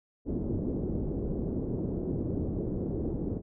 white low-pass noise, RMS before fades -32 dBFS, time 0.25-3.42 s, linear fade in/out 50 ms, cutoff 380 Hz, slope 24 dB/octave, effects none

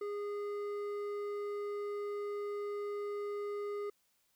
sine tone with hard clipping, 410.6 Hz, G#4, 20 cents flat, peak -38 dBFS, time 0.01-3.9 s, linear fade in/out 5 ms, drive 8 dB, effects white hiss -75 dBFS RMS until 4.35 s

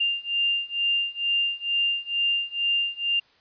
sine beating tone pair, 2794 / 2796.2 Hz, F7 / F7, 0 / +1 cents, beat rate 2.2 Hz, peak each -26 / -25 dBFS, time 0-3.2 s, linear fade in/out 10 ms, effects white hiss -60 dBFS RMS until 3.4 s + resampled to 11025 Hz

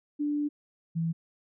sine tone pair in turn, 293.7 / 164.83 Hz, D4 / E3, 0 / 0 cents, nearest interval minor seventh, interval 1000 cents, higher first, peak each -26 dBFS, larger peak neither, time 0.19-0.49 / 0.95-1.13 s, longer first, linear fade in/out 20 ms, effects none

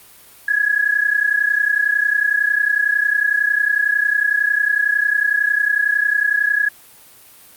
sine tone pair together, 1661.2 / 1692.2 Hz, G#6 / G#6, 0 / +32 cents, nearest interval unison, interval 32 cents, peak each -17 dBFS, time 0.48-6.69 s, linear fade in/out 5 ms, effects white hiss -45 dBFS RMS until 7.56 s + Opus 32 kbps

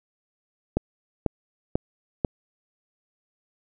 click train, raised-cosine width 2 ms, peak -8 dBFS, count 4, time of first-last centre 0.77-2.248 s, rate 2.03 Hz, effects none

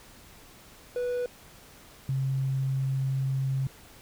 triangle / sine tone pair in turn, 491.1 / 133.96 Hz, B4 / C3, -10 / +41 cents, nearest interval octave + minor seventh, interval 2249 cents, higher first, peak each -25 dBFS, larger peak neither, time 0.96-1.26 / 2.09-3.67 s, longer second, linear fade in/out 2 ms, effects pink hiss -52 dBFS RMS until 4.01 s

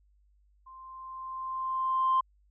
sine tone with level ramp, 1046.5 Hz, C6, in tune, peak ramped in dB -47 to -20 dBFS, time 0.66-2.21 s, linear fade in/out 10 ms, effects tanh soft clip ceiling -18 dBFS + added 50 Hz sine -62 dBFS peak until 2.5 s

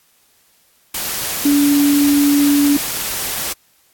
sine tone in noise, 286.9 Hz, D4, 40 cents flat, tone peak -10 dBFS, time 1.45-2.77 s, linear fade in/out 5 ms, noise white, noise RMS -22 dBFS, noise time 0.94-3.53 s, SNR +9 dB, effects white hiss -56 dBFS RMS until 3.93 s + AAC 64 kbps

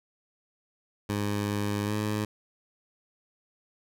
15% pulse tone with pitch glide, 102.8 to 106 Hz, G#2 to G#2, -17 to +36 cents, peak -21 dBFS, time 1.09-2.25 s, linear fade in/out 5 ms, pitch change +53 cents, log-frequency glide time 1.85-1.93 s, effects none

